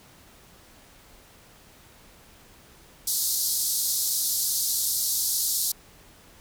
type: band-pass noise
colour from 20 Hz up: white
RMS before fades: -26 dBFS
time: 3.07-5.72 s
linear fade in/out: 5 ms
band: 4000 to 15000 Hz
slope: 48 dB/octave
effects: pink hiss -53 dBFS RMS until 6.4 s